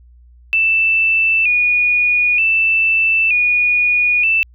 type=tone with vibrato; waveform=sine; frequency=2551 Hz; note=D#7; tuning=43 cents sharp; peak=-11 dBFS; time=0.53-4.43 s; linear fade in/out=0 ms; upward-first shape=square; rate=0.54 Hz; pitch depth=68 cents each way; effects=added 60 Hz sine -42 dBFS peak until 4.54 s